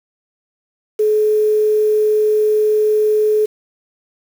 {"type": "tone with quantisation", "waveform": "sine", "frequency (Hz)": 426.9, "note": "G#4", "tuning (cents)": 48, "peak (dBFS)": -11, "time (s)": [0.99, 3.46], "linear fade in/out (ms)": 10, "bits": 6, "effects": []}